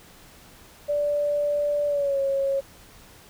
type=tone with pitch glide; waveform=sine; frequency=584 to 548 Hz; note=D5 to C#5; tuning=-10 to -20 cents; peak=-21 dBFS; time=0.88-2.61 s; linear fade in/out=20 ms; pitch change=-110 cents; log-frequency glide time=1.87-2.19 s; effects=pink hiss -50 dBFS RMS until 3.29 s